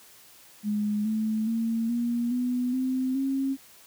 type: tone with pitch steps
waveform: sine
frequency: 208.9 / 218 / 227.5 / 237.5 / 247.9 / 258.7 / 270 Hz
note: G#3 / A3 / A#3 / A#3 / B3 / C4 / C#4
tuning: +10 / -16 / -42 / +33 / +7 / -19 / -45 cents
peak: -24 dBFS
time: 0.63-3.57 s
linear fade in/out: 50 ms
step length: 420 ms
effects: white hiss -53 dBFS RMS until 3.86 s + high-pass 60 Hz 12 dB/octave